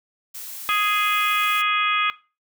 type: noise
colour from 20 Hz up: blue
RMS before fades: -35 dBFS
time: 0.34-1.62 s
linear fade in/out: 10 ms
type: harmonic tone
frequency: 416 Hz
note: G#4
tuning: 3 cents sharp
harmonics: 3 / 4 / 5 / 6 / 7 / 8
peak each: -21 / -30 / -28 / -25 / -35 / -28 dBFS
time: 0.69-2.1 s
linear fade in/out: 0 ms
effects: noise-tail reverb RT60 0.3 s tail -18 dB re dry